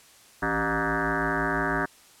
sine tone with frequency modulation, 938 Hz, A#5, 11 cents sharp, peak -23 dBFS, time 0.42-1.86 s, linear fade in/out 10 ms, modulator 110 Hz, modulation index 7.3, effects white hiss -54 dBFS RMS until 2.2 s + low-pass 11000 Hz 12 dB/octave

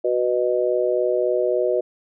sine chord, B major, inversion second, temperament just, 370.4 / 493.9 / 617.4 Hz, F#4 / B4 / D#5, +2 / 0 / -14 cents, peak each -22 dBFS, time 0.04-1.81 s, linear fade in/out 10 ms, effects none

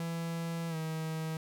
45% pulse tone with pitch glide, 166.6 to 159.44 Hz, E3 to D#3, +19 to +43 cents, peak -34 dBFS, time 0-1.37 s, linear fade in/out 2 ms, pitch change -76 cents, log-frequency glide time 0.69-0.76 s, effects none

